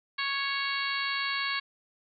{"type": "harmonic tone with a mistuned harmonic", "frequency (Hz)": 554.4, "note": "C#5", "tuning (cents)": 0, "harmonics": [2, 3, 4, 5, 6, 7, 8], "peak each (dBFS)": [-35, -34, -34, -38, -40, -38, -37], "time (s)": [0.18, 1.6], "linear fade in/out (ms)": 10, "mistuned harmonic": 6, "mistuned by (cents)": -16, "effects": []}